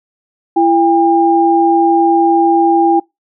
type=tone pair together; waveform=sine; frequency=335.9 / 803 Hz; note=E4 / G5; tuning=+33 / +41 cents; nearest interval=octave + minor third; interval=1508 cents; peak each=-10 dBFS; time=0.56-3 s; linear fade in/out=10 ms; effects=noise-tail reverb RT60 0.2 s tail -26 dB re dry